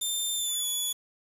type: tone with pitch glide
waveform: 15% pulse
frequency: 3585 to 3419 Hz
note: A7 to G#7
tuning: +32 to +50 cents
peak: -21 dBFS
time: 0.01-0.93 s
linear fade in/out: 10 ms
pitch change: -82 cents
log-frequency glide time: 0.35-0.65 s
effects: resampled to 32000 Hz + 8-bit